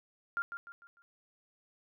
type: tone with echo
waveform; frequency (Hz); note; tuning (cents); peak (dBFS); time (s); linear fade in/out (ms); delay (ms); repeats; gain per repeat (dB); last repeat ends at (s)
sine; 1396.9; F6; 0; -30; 0.37-0.42; 0; 150; 4; -8; 1.02
effects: none